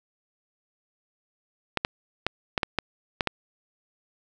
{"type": "clicks", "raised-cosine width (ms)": 0.3, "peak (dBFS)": -7, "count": 8, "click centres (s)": [1.773, 1.849, 2.266, 2.578, 2.632, 2.787, 3.208, 3.273], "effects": []}